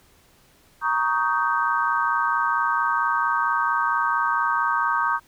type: chord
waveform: sine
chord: Eb dominant seventh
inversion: second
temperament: just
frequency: 933.4 / 1120.1 / 1244.5 / 1555.6 Hz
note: Bb5 / Db6 / Eb6 / G6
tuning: +2 / +18 / 0 / -14 cents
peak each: -25 dBFS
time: 0.81-5.2 s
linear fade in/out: 50 ms
effects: pink hiss -57 dBFS RMS until 5.27 s